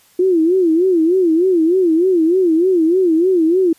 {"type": "tone with vibrato", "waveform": "sine", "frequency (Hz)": 347.1, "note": "F4", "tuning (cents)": -11, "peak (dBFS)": -10, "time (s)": [0.19, 3.73], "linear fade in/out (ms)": 5, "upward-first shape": "sine", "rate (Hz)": 3.3, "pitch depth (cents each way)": 160, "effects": ["white hiss -52 dBFS RMS until 3.78 s", "resampled to 32000 Hz"]}